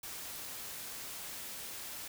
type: noise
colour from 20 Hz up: white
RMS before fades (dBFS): -44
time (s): 0.03-2.08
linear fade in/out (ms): 5
effects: none